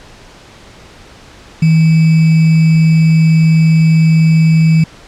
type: tone with sample-and-hold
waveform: sine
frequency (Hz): 160.7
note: E3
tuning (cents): -44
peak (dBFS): -5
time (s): 1.62-4.84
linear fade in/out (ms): 5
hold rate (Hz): 2450
effects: pink hiss -38 dBFS RMS until 5.07 s + low-pass 6000 Hz 12 dB/octave